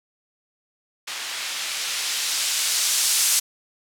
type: noise with low-pass filter sweep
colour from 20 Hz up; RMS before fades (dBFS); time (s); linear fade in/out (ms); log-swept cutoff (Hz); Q
violet; -24; 1.07-3.4; 10; 2400 to 7600; 0.71
effects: none